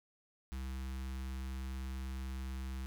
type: tone with notch filter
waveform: square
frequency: 65.41 Hz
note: C2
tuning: in tune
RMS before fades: -41 dBFS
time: 0.52-2.86 s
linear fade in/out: 0 ms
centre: 550 Hz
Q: 0.83
effects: none

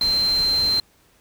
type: tone in noise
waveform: sine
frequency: 4130 Hz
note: C8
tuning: 23 cents flat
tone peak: -17 dBFS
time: 0.01-0.8 s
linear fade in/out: 2 ms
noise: pink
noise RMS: -33 dBFS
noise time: 0.01-0.8 s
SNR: +13 dB
effects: pink hiss -58 dBFS RMS until 1.2 s

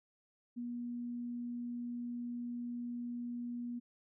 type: tone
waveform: sine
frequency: 240.6 Hz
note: B3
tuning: 45 cents flat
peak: -38 dBFS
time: 0.56-3.8 s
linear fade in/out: 20 ms
effects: none

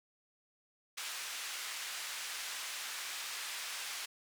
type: band-pass noise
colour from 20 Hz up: pink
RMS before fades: -42 dBFS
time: 0.97-4.06 s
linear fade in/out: 10 ms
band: 1600 to 10000 Hz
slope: 12 dB/octave
effects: none

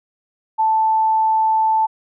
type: tone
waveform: sine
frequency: 880 Hz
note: A5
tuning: in tune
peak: -13 dBFS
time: 0.58-1.87 s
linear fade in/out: 20 ms
effects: none

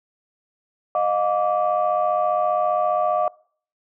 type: tone cluster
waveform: sine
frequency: 618 / 713 / 1161 Hz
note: D#5 / F5 / D6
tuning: -12 / +36 / -20 cents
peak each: -21 / -21 / -24 dBFS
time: 0.95-3.28 s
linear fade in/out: 2 ms
effects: noise-tail reverb RT60 0.5 s tail -24 dB re dry + tanh soft clip ceiling -9 dBFS

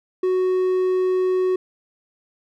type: tone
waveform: triangle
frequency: 370 Hz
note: F#4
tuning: in tune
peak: -15 dBFS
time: 0.23-1.56 s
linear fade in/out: 5 ms
effects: none

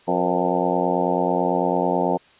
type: harmonic tone with a mistuned harmonic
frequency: 89.1 Hz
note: F2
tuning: 35 cents sharp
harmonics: 2 / 3 / 4 / 5 / 6 / 7 / 8 / 9 / 10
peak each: -27 / -27 / -27 / -27 / -27 / -27 / -27 / -27 / -27 dBFS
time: 0.07-2.18 s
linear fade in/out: 20 ms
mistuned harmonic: 5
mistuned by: +72 cents
effects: white hiss -53 dBFS RMS until 2.39 s + resampled to 8000 Hz

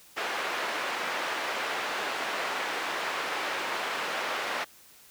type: band-pass noise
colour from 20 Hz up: white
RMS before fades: -32 dBFS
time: 0.16-4.65 s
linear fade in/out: 20 ms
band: 430 to 2000 Hz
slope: 12 dB/octave
effects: white hiss -55 dBFS RMS until 5.1 s

